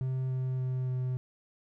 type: tone with pitch steps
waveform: triangle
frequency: 130.2 / 129.3 / 128.41 / 127.52 Hz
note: C3 / C3 / C3 / C3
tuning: -8 / -20 / -32 / -44 cents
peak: -27 dBFS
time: 0.01-1.17 s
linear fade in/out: 0 ms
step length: 290 ms
effects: none